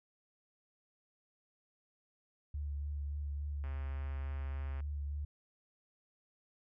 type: tone with vibrato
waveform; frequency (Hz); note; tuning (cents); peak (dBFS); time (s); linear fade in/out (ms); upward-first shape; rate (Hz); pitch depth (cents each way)
sine; 72.4; D2; -24; -36; 2.54-5.25; 5; sine; 3.5; 22
type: click train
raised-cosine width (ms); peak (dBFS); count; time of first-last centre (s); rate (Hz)
0.5; -39; 157; 3.64-4.804; 134
effects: none